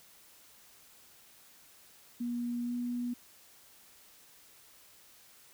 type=tone with pitch glide; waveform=sine; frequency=240 to 242.9 Hz; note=B3 to B3; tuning=-49 to -29 cents; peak=-32 dBFS; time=2.2-3.14 s; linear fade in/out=10 ms; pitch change=+20 cents; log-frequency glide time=2.63-2.75 s; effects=white hiss -59 dBFS RMS until 5.53 s